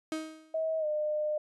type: tone with exponential decay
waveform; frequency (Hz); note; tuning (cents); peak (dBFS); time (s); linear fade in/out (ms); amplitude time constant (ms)
35% pulse; 315.2; D#4; +23; -28; 0.12-0.63; 1; 110
type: tone with pitch glide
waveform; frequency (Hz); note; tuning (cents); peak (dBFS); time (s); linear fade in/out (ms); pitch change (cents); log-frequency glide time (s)
sine; 640 to 605.5; D#5 to D#5; +49 to -47; -28; 0.54-1.38; 5; -96; 0.79-0.86
effects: resampled to 24000 Hz